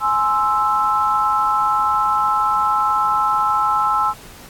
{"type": "chord", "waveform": "sine", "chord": "Ab augmented", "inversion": "none", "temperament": "equal with one note detuned", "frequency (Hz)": [840.3, 1046.5, 1318.5], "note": ["Ab5", "C6", "E6"], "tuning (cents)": [20, 0, 0], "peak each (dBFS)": [-20, -21, -17], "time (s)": [0, 4.14], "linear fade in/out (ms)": 50, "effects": ["pink hiss -41 dBFS RMS until 4.49 s", "AAC 64 kbps"]}